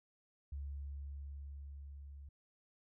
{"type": "tone with level ramp", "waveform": "sine", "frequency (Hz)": 70.4, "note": "C#2", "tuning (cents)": 27, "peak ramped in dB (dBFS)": [-40, -49], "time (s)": [0.52, 2.29], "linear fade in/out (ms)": 5, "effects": []}